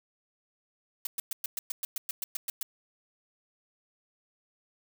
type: noise bursts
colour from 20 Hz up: blue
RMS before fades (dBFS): -33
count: 13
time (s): 1.05-2.63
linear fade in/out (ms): 2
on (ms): 20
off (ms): 110
effects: none